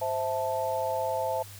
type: chord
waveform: sine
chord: A minor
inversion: first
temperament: equal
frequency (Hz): 523.3 / 659.3 / 880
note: C5 / E5 / A5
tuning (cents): 0 / 0 / 0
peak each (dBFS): -31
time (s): 0.01-1.43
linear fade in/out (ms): 10
effects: added 100 Hz sine -46 dBFS peak until 1.59 s + white hiss -48 dBFS RMS until 1.59 s